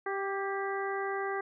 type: harmonic tone with a mistuned harmonic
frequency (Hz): 392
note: G4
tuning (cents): 0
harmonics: 1 / 2 / 3 / 4 / 5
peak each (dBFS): -34 / -37 / -39 / -40 / -41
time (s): 0.06-1.41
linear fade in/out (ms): 5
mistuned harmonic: 4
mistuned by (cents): +29
effects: none